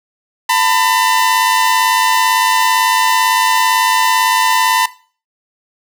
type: tone pair together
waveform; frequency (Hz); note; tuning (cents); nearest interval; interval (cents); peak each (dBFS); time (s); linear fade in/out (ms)
sawtooth; 902.1 / 1000; A5 / B5; +43 / +21; major second; 178; -10; 0.49-4.86; 5
effects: noise-tail reverb RT60 0.4 s tail -18 dB re dry